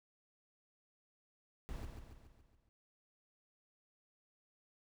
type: noise with echo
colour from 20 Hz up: brown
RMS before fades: -44 dBFS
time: 1.69-1.85 s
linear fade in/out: 0 ms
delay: 140 ms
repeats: 6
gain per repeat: -5 dB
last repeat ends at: 2.69 s
effects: none